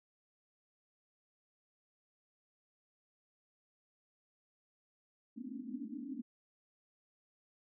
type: band-pass noise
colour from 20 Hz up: pink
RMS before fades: -44 dBFS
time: 5.36-6.22 s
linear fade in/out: 10 ms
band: 220 to 300 Hz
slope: 96 dB/octave
effects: none